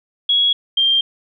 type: tone pair in turn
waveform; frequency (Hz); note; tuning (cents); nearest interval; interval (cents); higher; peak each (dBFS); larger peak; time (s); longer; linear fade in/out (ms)
sine; 3333 / 3182; G#7 / G7; +5 / +25; minor second; 80; first; -12; neither; 0.29-0.53 / 0.77-1.01; neither; 5
effects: none